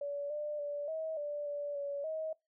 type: tone with pitch steps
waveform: sine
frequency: 572 / 596 / 580 / 638 / 586 / 579 / 567 / 633 Hz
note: D5 / D5 / D5 / D#5 / D5 / D5 / C#5 / D#5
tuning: -46 / +25 / -22 / +43 / -4 / -25 / +39 / +30 cents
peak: -35 dBFS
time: 0.01-2.33 s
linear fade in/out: 5 ms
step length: 290 ms
effects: noise-tail reverb RT60 0.2 s tail -22 dB re dry